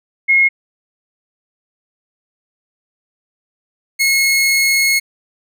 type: tone pair in turn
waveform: sine / sawtooth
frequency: 2158 / 2172 Hz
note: C#7 / C#7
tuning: -47 / -36 cents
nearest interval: unison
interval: 11 cents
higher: second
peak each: -8 dBFS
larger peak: neither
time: 0.28-0.49 / 3.99-5 s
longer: second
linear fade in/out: 20 ms
effects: none